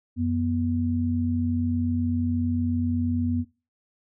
sine tone pair together, 90.7 / 243.7 Hz, F#2 / B3, -34 / -23 cents, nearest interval octave + perfect fourth, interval 1711 cents, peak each -26 / -24 dBFS, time 0.16-3.45 s, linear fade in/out 50 ms, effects noise-tail reverb RT60 0.3 s tail -17 dB re dry

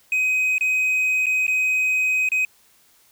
triangle tone with dropouts, 2518 Hz, D#7, 20 cents sharp, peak -16 dBFS, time 0.12-2.45 s, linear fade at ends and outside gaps 2 ms, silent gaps 0.582-0.609 / 1.259-1.266 / 1.467-1.479 / 2.289-2.318 s, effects white hiss -57 dBFS RMS until 3.11 s

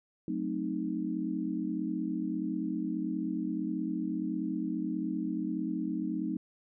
sine chord, F# diminished seventh, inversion none, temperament equal, 185 / 220 / 261.6 / 311.1 Hz, F#3 / A3 / C4 / Eb4, 0 / 0 / 0 / 0 cents, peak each -37 / -37 / -37 / -34 dBFS, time 0.28-6.37 s, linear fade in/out 2 ms, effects none

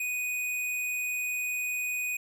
square tone, 2485 Hz, D#7, 3 cents flat, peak -30 dBFS, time 0-2.17 s, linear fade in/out 5 ms, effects none

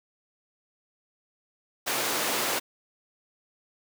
pink high-pass noise, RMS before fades -28 dBFS, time 1.86-2.6 s, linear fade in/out 20 ms, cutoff 380 Hz, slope 12 dB/octave, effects none

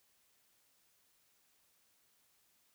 silence, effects white hiss -73 dBFS RMS until 2.74 s

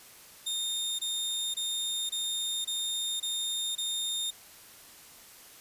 sawtooth tone bursts, 3656 Hz, A#7, 34 cents flat, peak -27 dBFS, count 7, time 0.46-4.308 s, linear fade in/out 10 ms, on 530 ms, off 23 ms, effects white hiss -52 dBFS RMS until 5.6 s + resampled to 32000 Hz

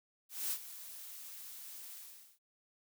blue noise with ADSR envelope, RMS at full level -35 dBFS, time 0.29-2.39 s, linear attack 220 ms, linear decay 71 ms, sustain -14 dB, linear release 460 ms, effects none

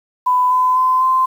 sine tone with pitch steps, 1000 / 1012.2 / 1024.6 / 1037.1 Hz, B5 / B5 / C6 / C6, +21 / +42 / -37 / -16 cents, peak -11 dBFS, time 0.26-1.26 s, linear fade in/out 10 ms, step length 250 ms, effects 7-bit

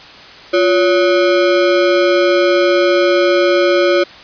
square ring-modulated tone, 457.5 Hz, A#4, 32 cents flat, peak -7 dBFS, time 0.53-4.04 s, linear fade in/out 10 ms, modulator 106 Hz, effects white hiss -36 dBFS RMS until 4.23 s + resampled to 11025 Hz

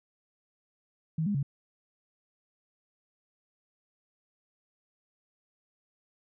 sine tone with pitch steps, 159.6 / 204.7 / 139.5 Hz, D#3 / G#3 / C#3, +44 / -25 / +11 cents, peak -26 dBFS, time 1.18-1.429 s, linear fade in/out 5 ms, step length 83 ms, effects none

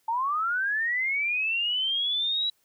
sine linear sweep, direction up, 876 to 3920 Hz, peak -24 dBFS, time 0.08-2.5 s, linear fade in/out 5 ms, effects white hiss -69 dBFS RMS until 2.64 s

